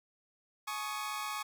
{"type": "chord", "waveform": "sawtooth", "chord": "Ab suspended fourth", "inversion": "none", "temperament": "equal with one note detuned", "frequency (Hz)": [845.6, 1108.7, 1244.5], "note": ["Ab5", "Db6", "Eb6"], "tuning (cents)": [31, 0, 0], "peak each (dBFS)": [-38, -35, -38], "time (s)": [0.67, 1.43], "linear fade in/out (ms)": 10, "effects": []}